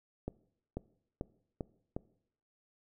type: accelerating click train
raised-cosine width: 2 ms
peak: -23 dBFS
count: 5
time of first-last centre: 0.28-1.965 s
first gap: 490 ms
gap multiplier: 0.9
effects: noise-tail reverb RT60 0.7 s tail -21 dB re dry